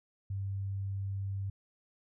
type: tone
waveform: sine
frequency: 98 Hz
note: G2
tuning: in tune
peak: -33 dBFS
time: 0.3-1.5 s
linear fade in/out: 5 ms
effects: none